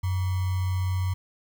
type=tone with sample-and-hold; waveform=sine; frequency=92.5 Hz; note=F#2; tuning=in tune; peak=-23 dBFS; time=0.03-1.14 s; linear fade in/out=10 ms; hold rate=1050 Hz; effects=none

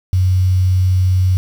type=tone with quantisation; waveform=sine; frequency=92.5 Hz; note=F#2; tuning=in tune; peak=-10 dBFS; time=0.13-1.37 s; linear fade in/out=0 ms; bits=6; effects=none

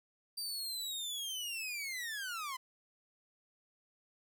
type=linear sweep; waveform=sawtooth; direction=down; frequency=4712 to 1000 Hz; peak=-35 dBFS; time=0.37-2.57 s; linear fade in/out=10 ms; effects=12-bit

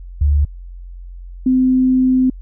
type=tone pair in turn; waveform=sine; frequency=72.2 / 257.3 Hz; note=D2 / C4; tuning=-29 / -29 cents; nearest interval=octave + minor seventh; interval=2200 cents; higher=second; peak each=-10 dBFS; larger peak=neither; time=0.21-0.45 / 1.46-2.3 s; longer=second; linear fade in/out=5 ms; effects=added 44 Hz sine -30 dBFS peak until 2.41 s

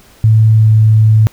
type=tone with pitch glide; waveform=sine; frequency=110 to 109.18 Hz; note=A2 to A2; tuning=0 to -13 cents; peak=-4 dBFS; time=0.24-1.27 s; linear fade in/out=0 ms; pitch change=-13 cents; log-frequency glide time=0.53-0.68 s; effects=pink hiss -44 dBFS RMS until 1.32 s

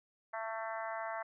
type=harmonic tone; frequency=223.3 Hz; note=A3; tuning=26 cents sharp; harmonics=3 / 4 / 5 / 6 / 7 / 8 / 9; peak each=-41 / -43 / -45 / -47 / -48 / -49 / -50 dBFS; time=0.33-1.23 s; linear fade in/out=10 ms; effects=none

